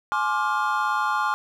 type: chord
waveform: triangle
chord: D half-diminished seventh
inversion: second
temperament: just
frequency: 845.8 / 1057.2 / 1174.7 / 1409.6 Hz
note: Ab5 / C6 / D6 / F6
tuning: +31 / +18 / 0 / +16 cents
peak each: -25 dBFS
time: 0.12-1.34 s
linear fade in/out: 0 ms
effects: none